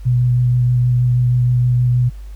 sine tone with vibrato, 123.47 Hz, B2, in tune, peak -11 dBFS, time 0.05-2.1 s, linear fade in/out 20 ms, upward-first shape sine, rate 6.3 Hz, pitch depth 12 cents each way, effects added 50 Hz sine -29 dBFS peak until 2.35 s + pink hiss -52 dBFS RMS until 2.35 s

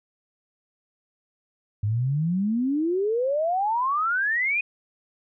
sine exponential sweep, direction up, 100 to 2512 Hz, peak -21 dBFS, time 1.83-4.61 s, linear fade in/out 5 ms, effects none

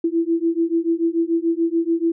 sine beating tone pair, 329.6 / 336.5 Hz, E4 / E4, 0 / +36 cents, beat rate 6.9 Hz, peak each -20 dBFS, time 0.04-2.12 s, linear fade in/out 5 ms, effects none

